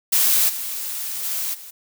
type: noise with level steps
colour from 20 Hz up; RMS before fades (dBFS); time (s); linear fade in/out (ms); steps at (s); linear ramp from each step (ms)
blue; -17 / -28 / -25 / -39; 0.12-1.71; 10; 0.48 / 1.23 / 1.53; 20
effects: none